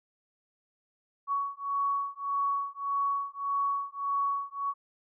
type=beating tone pair; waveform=sine; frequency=1119 / 1120.7 Hz; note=C#6 / C#6; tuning=+16 / +19 cents; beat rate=1.7 Hz; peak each=-31 dBFS; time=1.27-4.74 s; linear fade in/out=50 ms; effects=none